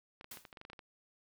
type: clicks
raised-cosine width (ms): 0.3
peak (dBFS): -33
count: 11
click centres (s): 0.211 / 0.244 / 0.372 / 0.452 / 0.528 / 0.572 / 0.614 / 0.651 / 0.7 / 0.732 / 0.792
type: noise with exponential decay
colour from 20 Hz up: white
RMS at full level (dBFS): -44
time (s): 0.31-0.53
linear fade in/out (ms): 5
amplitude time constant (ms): 46
effects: none